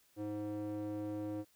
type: tone with band-pass filter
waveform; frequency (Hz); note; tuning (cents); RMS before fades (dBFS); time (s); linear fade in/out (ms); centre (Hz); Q
square; 104.7; G#2; +15; -40; 0.16-1.45; 50; 390; 6.1
effects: white hiss -70 dBFS RMS until 1.55 s